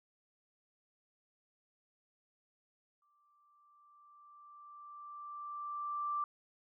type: tone with exponential growth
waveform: sine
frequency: 1174.7 Hz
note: D6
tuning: in tune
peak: -32 dBFS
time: 3.02-6.24 s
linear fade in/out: 2 ms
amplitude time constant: 700 ms
effects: none